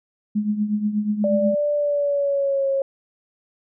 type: tone with tremolo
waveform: sine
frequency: 210 Hz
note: G#3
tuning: 19 cents sharp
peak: -16 dBFS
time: 0.35-1.55 s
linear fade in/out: 10 ms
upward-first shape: triangle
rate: 8.3 Hz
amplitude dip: 75%
type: tone with pitch glide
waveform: sine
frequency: 587.3 to 544.8 Hz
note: D5 to C#5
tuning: 0 to -30 cents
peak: -18 dBFS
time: 1.24-2.82 s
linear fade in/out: 2 ms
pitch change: -130 cents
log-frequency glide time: 1.75-2.68 s
effects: none